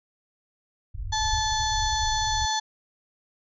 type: low-pass noise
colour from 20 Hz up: pink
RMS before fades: -32 dBFS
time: 0.94-2.46 s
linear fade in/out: 10 ms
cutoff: 110 Hz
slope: 96 dB/octave
type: harmonic tone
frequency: 869 Hz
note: A5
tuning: 22 cents flat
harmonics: 1 / 2 / 4 / 5 / 6 / 7 / 8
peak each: -26 / -33 / -31 / -32 / -44 / -33 / -41 dBFS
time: 1.12-2.6 s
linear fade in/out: 10 ms
effects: none